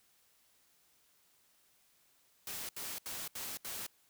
white noise bursts, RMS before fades -42 dBFS, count 5, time 2.47-3.866 s, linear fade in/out 2 ms, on 220 ms, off 74 ms, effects white hiss -70 dBFS RMS until 4.09 s

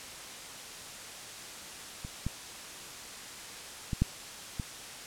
clicks, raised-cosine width 5 ms, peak -27 / -19 / -19 / -12 / -21 dBFS, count 5, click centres 2.049 / 2.266 / 3.932 / 4.02 / 4.598 s, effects white hiss -44 dBFS RMS until 5.06 s + low-pass 9000 Hz 12 dB/octave

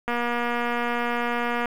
click train, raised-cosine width 0.5 ms, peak -12 dBFS, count 378, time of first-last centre 0.08-1.657 s, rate 239 Hz, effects 7-bit

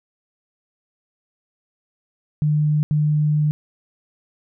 sine tone bursts at uneven times, 150.6 Hz, D3, 44 cents sharp, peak -15 dBFS, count 2, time 2.42-2.83 / 2.91-3.51 s, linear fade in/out 0 ms, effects none

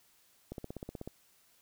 click train, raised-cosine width 2 ms, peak -27 dBFS, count 10, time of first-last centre 0.52-1.076 s, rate 16.2 Hz, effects white hiss -67 dBFS RMS until 1.61 s

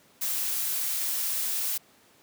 blue noise, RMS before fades -29 dBFS, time 0.21-1.78 s, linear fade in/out 10 ms, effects pink hiss -59 dBFS RMS until 2.22 s + high-pass 150 Hz 12 dB/octave

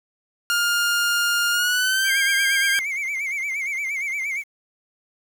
sawtooth tone with pitch glide, 1411 to 1602.2 Hz, F6 to G6, +17 to +37 cents, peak -15 dBFS, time 0.5-2.79 s, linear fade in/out 0 ms, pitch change +220 cents, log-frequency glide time 1.51-2.16 s
triangle tone with vibrato, 2200 Hz, C#7, 14 cents flat, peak -22 dBFS, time 2.04-4.44 s, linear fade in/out 50 ms, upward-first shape sine, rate 8.6 Hz, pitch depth 100 cents each way
effects 8-bit

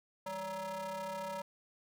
square ring-modulated tone, 185 Hz, F#3, in tune, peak -36 dBFS, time 0.26-1.42 s, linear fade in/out 5 ms, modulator 757 Hz, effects none

